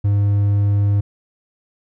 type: tone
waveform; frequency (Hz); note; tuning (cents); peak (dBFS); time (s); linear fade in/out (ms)
triangle; 101.5; G#2; -39; -11; 0.04-1.01; 10
effects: none